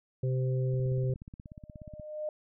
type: harmonic tone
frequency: 129.4 Hz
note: C3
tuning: 19 cents flat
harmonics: 1 / 3 / 4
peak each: -27 / -37 / -39 dBFS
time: 0.23-1.14 s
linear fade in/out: 5 ms
type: click train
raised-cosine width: 5 ms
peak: -32 dBFS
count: 22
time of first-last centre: 0.74-1.997 s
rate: 16.7 Hz
type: tone with exponential growth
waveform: sine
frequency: 609 Hz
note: D#5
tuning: 37 cents flat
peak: -30 dBFS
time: 1.46-2.29 s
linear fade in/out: 2 ms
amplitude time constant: 180 ms
effects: none